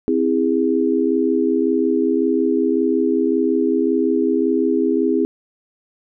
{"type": "chord", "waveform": "sine", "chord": "C augmented", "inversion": "none", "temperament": "just", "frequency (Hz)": [261.6, 327, 408.8], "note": ["C4", "E4", "G#4"], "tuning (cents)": [0, -14, -27], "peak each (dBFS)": -19, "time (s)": [0.08, 5.25], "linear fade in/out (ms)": 0, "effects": []}